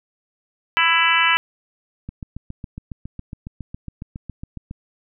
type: harmonic tone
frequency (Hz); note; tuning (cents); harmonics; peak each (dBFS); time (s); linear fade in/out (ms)
331.7; E4; +11; 3 / 4 / 5 / 6 / 7 / 8 / 9; -22 / -22 / -22 / -22 / -22 / -22 / -22; 0.77-1.37; 0
type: click train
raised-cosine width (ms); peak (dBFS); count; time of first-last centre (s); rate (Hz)
5; -19; 20; 2.09-4.711; 7.25
effects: none